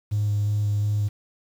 triangle tone with vibrato, 103.83 Hz, G#2, in tune, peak -17 dBFS, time 0.11-1.09 s, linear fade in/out 20 ms, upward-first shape square, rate 2.8 Hz, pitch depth 10 cents each way, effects tanh soft clip ceiling -17 dBFS + 8-bit

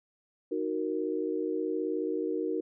sine chord, D# minor, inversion none, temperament equal with one note detuned, 311.1 / 370 / 464.8 Hz, D#4 / F#4 / A#4, 0 / 0 / -5 cents, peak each -33 dBFS, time 0.51-2.61 s, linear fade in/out 10 ms, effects none

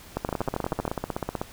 two click trains, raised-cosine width 1 ms, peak -12 / -13 dBFS, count 10 / 19, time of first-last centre 0.17-0.879 / 0.29-1.415 s, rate 12.7 / 16 Hz, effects pink hiss -47 dBFS RMS until 1.52 s

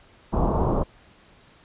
pink low-pass noise, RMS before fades -22 dBFS, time 0.32-0.84 s, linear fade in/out 20 ms, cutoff 1100 Hz, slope 48 dB/octave, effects pink hiss -54 dBFS RMS until 1.64 s + resampled to 8000 Hz

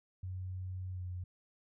sine tone with pitch glide, 92.5 to 90.39 Hz, F#2 to F#2, 0 to -40 cents, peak -38 dBFS, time 0.23-1.24 s, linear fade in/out 5 ms, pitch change -40 cents, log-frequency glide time 0.92-1.02 s, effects none

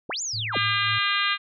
sine linear two-way sweep, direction up then down, 63.4 to 7260 to 63.4 Hz, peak -27 dBFS, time 0.09-0.58 s, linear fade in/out 5 ms, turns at 0.22 s
sine tone with tremolo, 109.8 Hz, A2, 3 cents flat, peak -30 dBFS, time 0.33-0.99 s, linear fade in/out 10 ms, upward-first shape triangle, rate 3.7 Hz, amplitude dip 65%
harmonic tone, 402.7 Hz, G4, 47 cents sharp, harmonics 3 / 4 / 5 / 6 / 7 / 8 / 9 / 10, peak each -27 / -28 / -29 / -30 / -30 / -31 / -32 / -32 dBFS, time 0.52-1.38 s, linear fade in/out 50 ms
effects none

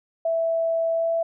sine tone with pitch glide, 659.3 to 663.9 Hz, E5 to E5, 0 to +12 cents, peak -20 dBFS, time 0.25-1.23 s, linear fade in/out 5 ms, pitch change +12 cents, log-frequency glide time 0.92-1.11 s, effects none

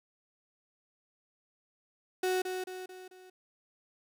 35% pulse tone with echo, 370 Hz, F#4, in tune, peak -26 dBFS, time 2.23-2.42 s, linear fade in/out 5 ms, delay 220 ms, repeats 4, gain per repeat -6 dB, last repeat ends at 3.3 s, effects none

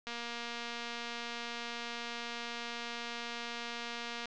click train, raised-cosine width 0.2 ms, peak -23 dBFS, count 989, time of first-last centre 0.07-4.256 s, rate 236 Hz, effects low-pass 5000 Hz 12 dB/octave

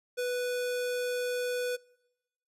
square tone, 493.9 Hz, B4, in tune, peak -30 dBFS, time 0.17-1.77 s, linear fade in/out 20 ms, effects noise-tail reverb RT60 1.0 s tail -25 dB re dry + resampled to 32000 Hz

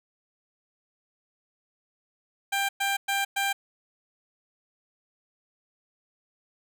15% pulse tone bursts, 792 Hz, G5, 18 cents sharp, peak -18 dBFS, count 4, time 2.52-3.53 s, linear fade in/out 10 ms, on 170 ms, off 110 ms, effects none

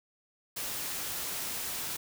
white noise, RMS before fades -36 dBFS, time 0.56-1.97 s, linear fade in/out 10 ms, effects none

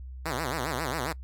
5% pulse tone with vibrato, 141.9 Hz, C#3, 41 cents sharp, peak -18 dBFS, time 0.25-1.13 s, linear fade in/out 10 ms, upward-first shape sine, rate 7.4 Hz, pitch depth 280 cents each way, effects noise-tail reverb RT60 0.1 s tail -22 dB re dry + added 64 Hz sine -38 dBFS peak until 1.23 s

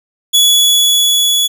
sawtooth tone with level ramp, 3396 Hz, G#7, 38 cents sharp, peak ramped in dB -3 to -7 dBFS, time 0.33-1.48 s, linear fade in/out 20 ms, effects none

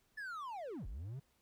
triangle linear two-way sweep, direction down then up, 1760 to 38.89 to 143.3 Hz, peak -40 dBFS, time 0.17-1.2 s, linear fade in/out 10 ms, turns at 0.87 s, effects pink hiss -75 dBFS RMS until 1.41 s

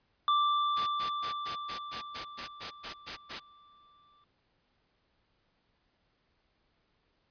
square tone with exponential decay, 1174.7 Hz, D6, in tune, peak -24 dBFS, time 0.28-4.24 s, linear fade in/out 1 ms, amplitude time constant 860 ms
white noise bursts, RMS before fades -37 dBFS, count 12, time 0.76-3.4 s, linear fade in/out 20 ms, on 110 ms, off 120 ms
effects pink hiss -74 dBFS RMS until 7.3 s + resampled to 11025 Hz

